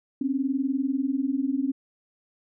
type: tone pair together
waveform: sine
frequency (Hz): 260.3 / 280.5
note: C4 / C#4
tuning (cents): -9 / +21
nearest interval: minor second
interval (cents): 130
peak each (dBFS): -26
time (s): 0.21-1.72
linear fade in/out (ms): 5
effects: none